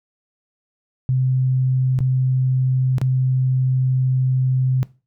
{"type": "tone with dropouts", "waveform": "sine", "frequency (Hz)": 129.5, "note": "C3", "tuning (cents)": -17, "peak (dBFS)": -15, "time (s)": [1.09, 4.83], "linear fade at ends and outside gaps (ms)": 0, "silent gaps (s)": [[1.989, 2.005], [2.983, 3.015]], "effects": ["noise-tail reverb RT60 0.3 s tail -19 dB re dry"]}